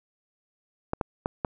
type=clicks; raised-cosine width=1 ms; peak=-12 dBFS; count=4; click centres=0.934 / 1.012 / 1.259 / 1.448 s; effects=none